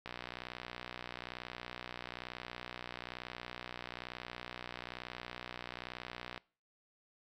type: click train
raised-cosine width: 0.3 ms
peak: -26 dBFS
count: 387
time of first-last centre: 0.06-6.378 s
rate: 61.1 Hz
effects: noise-tail reverb RT60 0.4 s tail -23 dB re dry